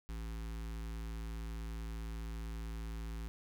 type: tone with notch filter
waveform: square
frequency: 55.3 Hz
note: A1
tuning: 9 cents sharp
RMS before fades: -42 dBFS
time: 0.09-3.28 s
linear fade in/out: 0 ms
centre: 600 Hz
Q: 1.5
effects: none